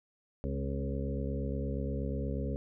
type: harmonic tone with a mistuned harmonic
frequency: 68.4 Hz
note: C#2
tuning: 23 cents flat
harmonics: 1 / 2 / 3 / 4 / 6 / 7 / 8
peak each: -35 / -38 / -40 / -41 / -43 / -43 / -44 dBFS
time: 0.44-2.56 s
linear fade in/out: 0 ms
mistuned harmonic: 3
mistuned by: +31 cents
effects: none